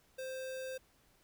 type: tone with sample-and-hold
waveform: sine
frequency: 521 Hz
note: C5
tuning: 7 cents flat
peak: -39 dBFS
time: 0.18-0.78 s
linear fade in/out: 10 ms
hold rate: 2100 Hz
effects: pink hiss -69 dBFS RMS until 1.23 s